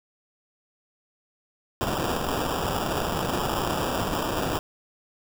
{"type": "noise with sample-and-hold", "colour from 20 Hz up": "blue", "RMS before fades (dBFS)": -27, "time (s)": [1.81, 4.59], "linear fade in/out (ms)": 0, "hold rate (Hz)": 2100, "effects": []}